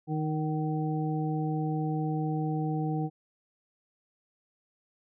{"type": "harmonic tone with a mistuned harmonic", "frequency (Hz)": 155.56, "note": "D#3", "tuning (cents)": 0, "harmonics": [1, 2, 3, 5], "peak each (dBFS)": [-29, -33, -39, -37], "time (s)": [0.07, 3.1], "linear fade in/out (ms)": 50, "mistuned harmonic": 5, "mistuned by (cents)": -27, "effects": []}